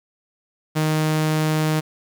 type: tone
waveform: sawtooth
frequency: 155.56 Hz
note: D#3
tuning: in tune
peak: -14 dBFS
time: 0.75-1.81 s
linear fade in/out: 20 ms
effects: 8-bit